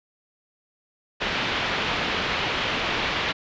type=low-pass noise; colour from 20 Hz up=white; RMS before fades=-26 dBFS; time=1.2-3.33 s; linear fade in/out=20 ms; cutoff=3400 Hz; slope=24 dB/octave; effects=resampled to 16000 Hz